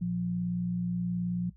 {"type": "tone pair together", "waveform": "sine", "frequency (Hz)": [117.93, 176.7], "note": ["A#2", "F3"], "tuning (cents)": [21, 21], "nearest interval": "perfect fifth", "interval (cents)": 700, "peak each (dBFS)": [-38, -28], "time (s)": [0.01, 1.5], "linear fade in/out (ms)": 10, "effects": ["noise-tail reverb RT60 0.1 s tail -19 dB re dry", "added 60 Hz sine -53 dBFS peak until 1.56 s"]}